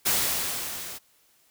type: noise with level ramp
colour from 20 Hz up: white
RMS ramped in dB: -22 to -39 dBFS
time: 0.05-0.99 s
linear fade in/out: 20 ms
effects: white hiss -63 dBFS RMS until 1.5 s